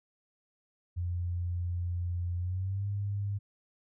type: tone with pitch glide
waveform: sine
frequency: 87.8 to 100.86 Hz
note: F2 to G2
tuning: +10 to +50 cents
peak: -30 dBFS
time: 0.96-3.39 s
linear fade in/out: 20 ms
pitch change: +240 cents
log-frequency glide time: 2.37-2.87 s
effects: none